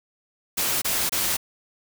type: noise bursts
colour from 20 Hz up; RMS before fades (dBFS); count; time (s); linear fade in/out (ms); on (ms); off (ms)
white; -24; 3; 0.57-1.37; 10; 250; 25
effects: none